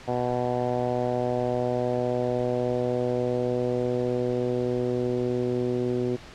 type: tone with low-pass filter sweep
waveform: 10% pulse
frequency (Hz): 123.47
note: B2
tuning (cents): 0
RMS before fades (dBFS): -26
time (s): 0.07-6.17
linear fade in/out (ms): 20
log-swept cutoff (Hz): 780 to 370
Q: 2.3
effects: pink hiss -45 dBFS RMS until 6.34 s + low-pass 5000 Hz 12 dB/octave